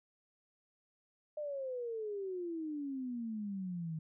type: exponential sweep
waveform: sine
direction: down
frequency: 610 to 155.56 Hz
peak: -37 dBFS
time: 1.37-3.99 s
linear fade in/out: 5 ms
effects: none